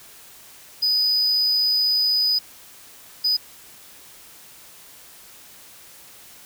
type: tone bursts at uneven times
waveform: triangle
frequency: 4978 Hz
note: D#8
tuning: in tune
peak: -16 dBFS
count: 2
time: 0.82-2.39 / 3.24-3.37 s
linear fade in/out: 10 ms
effects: white hiss -46 dBFS RMS until 6.45 s